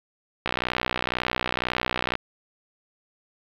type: click train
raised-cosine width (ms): 0.3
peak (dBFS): -7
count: 106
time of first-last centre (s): 0.46-2.154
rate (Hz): 62
effects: low-pass 4000 Hz 12 dB/octave + 7-bit